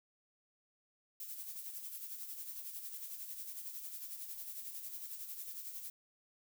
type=noise with tremolo; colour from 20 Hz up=violet; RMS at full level=-44 dBFS; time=1.2-5.9 s; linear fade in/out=2 ms; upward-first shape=sine; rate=11 Hz; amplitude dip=50%; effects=none